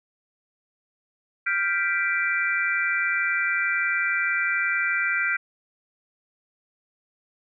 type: chord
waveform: sine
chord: G dominant seventh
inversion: third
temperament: equal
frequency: 1396.9 / 1568 / 1975.5 / 2349 Hz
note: F6 / G6 / B6 / D7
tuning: 0 / 0 / 0 / 0 cents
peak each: -27 dBFS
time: 1.46-5.37 s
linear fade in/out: 10 ms
effects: none